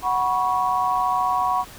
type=chord; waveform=sine; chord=F# suspended fourth; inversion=none; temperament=equal with one note detuned; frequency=740 / 975.3 / 1108.7 Hz; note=F#5 / B5 / C#6; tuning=0 / -22 / 0 cents; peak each=-23 / -23 / -23 dBFS; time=0.02-1.65 s; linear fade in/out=50 ms; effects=pink hiss -42 dBFS RMS until 1.78 s